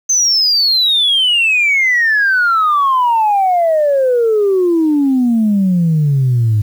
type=exponential sweep; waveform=sine; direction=down; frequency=6272 to 103.2 Hz; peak=-8 dBFS; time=0.09-6.62 s; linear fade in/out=10 ms; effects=tanh soft clip ceiling -6 dBFS + 7-bit